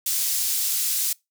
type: high-pass noise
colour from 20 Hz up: pink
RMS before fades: -24 dBFS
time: 0.06-1.13 s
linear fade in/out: 5 ms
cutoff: 6300 Hz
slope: 12 dB/octave
effects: noise-tail reverb RT60 0.2 s tail -24 dB re dry